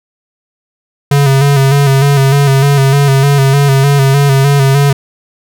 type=tone with vibrato; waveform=square; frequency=138.59 Hz; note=C#3; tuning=in tune; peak=-6 dBFS; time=1.11-4.93 s; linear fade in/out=5 ms; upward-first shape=square; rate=3.3 Hz; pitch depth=40 cents each way; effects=none